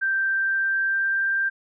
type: tone with pitch glide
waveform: sine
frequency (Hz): 1568 to 1580.7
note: G6 to G6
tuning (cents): 0 to +14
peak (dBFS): -20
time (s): 0.01-1.5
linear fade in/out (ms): 20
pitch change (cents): +14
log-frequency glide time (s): 0.24-1.28
effects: none